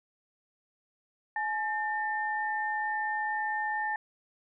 sine tone pair together, 850 / 1801.1 Hz, G#5 / A6, +40 / +40 cents, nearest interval octave + minor second, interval 1300 cents, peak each -31 / -32 dBFS, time 1.36-3.96 s, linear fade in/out 2 ms, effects none

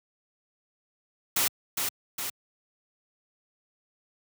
white noise with echo, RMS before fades -25 dBFS, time 1.36-1.48 s, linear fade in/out 5 ms, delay 410 ms, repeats 2, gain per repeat -4 dB, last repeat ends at 2.3 s, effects high-pass 100 Hz 12 dB/octave

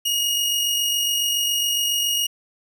sawtooth tone with amplitude modulation, 2873 Hz, F7, 48 cents sharp, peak -15 dBFS, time 0.05-2.27 s, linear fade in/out 10 ms, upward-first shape sine, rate 47.2 Hz, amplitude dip 30%, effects none

